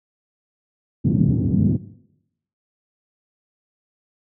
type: band-pass noise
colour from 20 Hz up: pink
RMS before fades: -18 dBFS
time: 1.04-1.77 s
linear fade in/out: 10 ms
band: 110 to 240 Hz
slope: 24 dB/octave
effects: noise-tail reverb RT60 0.8 s tail -17 dB re dry